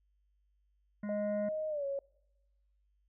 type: harmonic tone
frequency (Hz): 207.2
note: G#3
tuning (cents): -4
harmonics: 1 / 3 / 5 / 7 / 9 / 10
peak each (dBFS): -36 / -49 / -56 / -55 / -57 / -62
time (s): 1.03-1.49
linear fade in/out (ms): 5
type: tone with pitch glide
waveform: sine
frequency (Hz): 622.3 to 554.4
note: D#5 to C#5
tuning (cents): 0 to 0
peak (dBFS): -33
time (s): 1.09-1.99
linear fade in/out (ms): 2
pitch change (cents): -200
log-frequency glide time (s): 1.69-1.85
effects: noise-tail reverb RT60 1.0 s tail -26 dB re dry + added 50 Hz sine -70 dBFS peak until 3.08 s